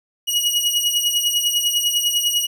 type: beating tone pair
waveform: sawtooth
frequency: 2894 / 2904 Hz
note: F#7 / F#7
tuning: -39 / -33 cents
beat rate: 10 Hz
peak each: -17 dBFS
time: 0.27-2.47 s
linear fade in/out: 20 ms
effects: none